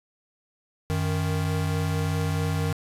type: tone pair together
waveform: square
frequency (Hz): 92.5 / 155.69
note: F#2 / D#3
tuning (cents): 0 / +1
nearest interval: major sixth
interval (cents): 901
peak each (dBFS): -27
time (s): 0.9-2.73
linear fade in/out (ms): 0
effects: resampled to 32000 Hz + 9-bit